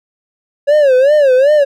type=tone with vibrato; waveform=triangle; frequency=554 Hz; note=C#5; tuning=1 cent flat; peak=-4 dBFS; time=0.67-1.65 s; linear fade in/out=20 ms; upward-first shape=sine; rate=2.6 Hz; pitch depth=160 cents each way; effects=none